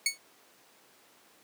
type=tone with exponential decay; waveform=15% pulse; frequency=2217 Hz; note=C#7; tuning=in tune; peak=-15 dBFS; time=0.06-0.18 s; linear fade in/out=2 ms; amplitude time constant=26 ms; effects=pink hiss -60 dBFS RMS until 1.43 s + high-pass 300 Hz 12 dB/octave